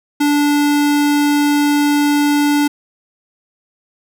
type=tone; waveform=square; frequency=291.3 Hz; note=D4; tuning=14 cents flat; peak=-12 dBFS; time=0.2-2.68 s; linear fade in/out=10 ms; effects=none